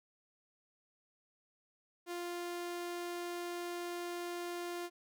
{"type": "tone", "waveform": "sawtooth", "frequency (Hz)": 349.2, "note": "F4", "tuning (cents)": 0, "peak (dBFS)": -35, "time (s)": [2.06, 4.9], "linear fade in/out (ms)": 50, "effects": []}